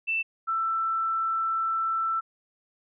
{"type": "tone pair in turn", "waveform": "sine", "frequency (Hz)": [2663, 1331.5], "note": ["E7", "E6"], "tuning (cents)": [17, 17], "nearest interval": "octave", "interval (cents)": 1200, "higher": "first", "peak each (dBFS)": -24, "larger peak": "neither", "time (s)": [[0.07, 0.23], [0.47, 2.21]], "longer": "second", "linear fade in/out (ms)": 20, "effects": []}